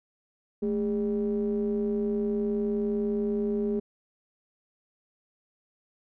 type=ring-modulated tone; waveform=triangle; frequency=94.4 Hz; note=F#2; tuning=35 cents sharp; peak=-20 dBFS; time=0.62-3.8 s; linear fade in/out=10 ms; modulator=313 Hz; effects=none